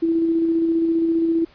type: tone with tremolo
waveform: sine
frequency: 330 Hz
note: E4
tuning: 2 cents sharp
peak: -15 dBFS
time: 0.02-1.45 s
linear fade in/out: 10 ms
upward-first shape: square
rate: 15 Hz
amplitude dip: 25%
effects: pink hiss -52 dBFS RMS until 1.54 s + resampled to 11025 Hz